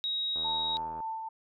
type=tone; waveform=sine; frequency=3800 Hz; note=A#7; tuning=33 cents sharp; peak=-29 dBFS; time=0.04-0.77 s; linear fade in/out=0 ms
type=click train; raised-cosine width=1 ms; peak=-32 dBFS; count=53; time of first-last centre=0.36-1.004 s; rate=80.8 Hz
type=tone with tremolo; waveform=sine; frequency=890 Hz; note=A5; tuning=20 cents sharp; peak=-32 dBFS; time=0.44-1.29 s; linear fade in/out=10 ms; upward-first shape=sine; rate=3.5 Hz; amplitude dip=35%
effects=none